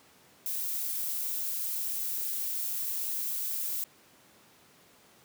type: noise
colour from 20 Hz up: violet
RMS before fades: -33 dBFS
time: 0.46-3.84 s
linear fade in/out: 0 ms
effects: pink hiss -59 dBFS RMS until 5.24 s + high-pass 150 Hz 12 dB/octave